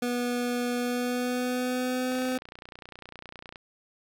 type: tone with pitch glide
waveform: 25% pulse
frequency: 243.9 to 255.6 Hz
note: B3 to C4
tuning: -21 to -40 cents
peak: -23 dBFS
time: 0.02-2.38 s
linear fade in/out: 5 ms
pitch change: +81 cents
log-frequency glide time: 0.77-2.23 s
type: click train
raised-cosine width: 0.3 ms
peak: -26 dBFS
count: 44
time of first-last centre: 2.12-3.558 s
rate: 29.9 Hz
effects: none